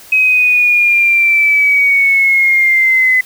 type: linear sweep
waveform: sine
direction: down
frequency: 2541 to 2019 Hz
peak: -7 dBFS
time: 0.12-3.21 s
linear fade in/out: 5 ms
effects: white hiss -38 dBFS RMS until 3.25 s